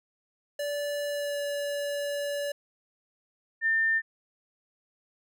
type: tone with pitch glide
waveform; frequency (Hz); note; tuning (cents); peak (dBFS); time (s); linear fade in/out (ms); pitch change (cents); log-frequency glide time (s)
square; 580 to 574.3; D5 to D5; -22 to -39; -30; 0.59-2.52; 5; -17; 1.08-1.4
type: tone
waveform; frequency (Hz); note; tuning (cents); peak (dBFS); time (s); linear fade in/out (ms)
sine; 1800; A6; +39; -22; 3.61-4.02; 50
effects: none